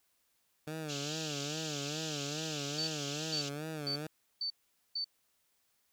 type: tone with vibrato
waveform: 15% pulse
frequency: 150 Hz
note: D3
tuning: 37 cents sharp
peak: -32 dBFS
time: 0.67-4.07 s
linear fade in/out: 5 ms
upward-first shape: sine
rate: 2.4 Hz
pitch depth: 110 cents each way
type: band-pass noise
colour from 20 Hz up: pink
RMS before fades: -42 dBFS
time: 0.88-3.5 s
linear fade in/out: 20 ms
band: 2600 to 7400 Hz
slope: 96 dB/octave
type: tone bursts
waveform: sine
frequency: 4538 Hz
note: C#8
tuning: 40 cents sharp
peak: -33 dBFS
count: 5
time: 2.78-5.045 s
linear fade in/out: 5 ms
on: 93 ms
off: 450 ms
effects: white hiss -75 dBFS RMS until 5.92 s